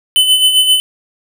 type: tone with tremolo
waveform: square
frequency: 3024 Hz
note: F#7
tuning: 37 cents sharp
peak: -6 dBFS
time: 0.16-0.8 s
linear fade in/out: 0 ms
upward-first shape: sine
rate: 7.6 Hz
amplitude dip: 55%
effects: none